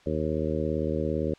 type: harmonic tone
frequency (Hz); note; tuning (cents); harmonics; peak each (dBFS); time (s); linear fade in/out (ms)
77.7; D#2; -2; 1 / 2 / 3 / 4 / 5 / 6 / 7; -33 / -33 / -33 / -33 / -33 / -33 / -33; 0.06-1.34; 5
effects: white hiss -57 dBFS RMS until 1.38 s + low-pass 4000 Hz 12 dB/octave